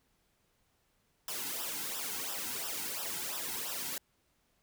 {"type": "noise with flanger", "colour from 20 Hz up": "white", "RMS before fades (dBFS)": -38, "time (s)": [1.28, 3.98], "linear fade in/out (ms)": 2, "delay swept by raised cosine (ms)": [0.45, 1.75], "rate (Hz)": 2.9, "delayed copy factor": -0.8, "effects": ["pink hiss -74 dBFS RMS until 4.62 s"]}